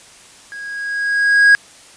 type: tone with level ramp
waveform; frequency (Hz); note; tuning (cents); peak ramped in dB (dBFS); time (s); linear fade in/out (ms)
triangle; 1645; G#6; -17; -27 to -3; 0.52-1.55; 0
effects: white hiss -43 dBFS RMS until 1.96 s + resampled to 22050 Hz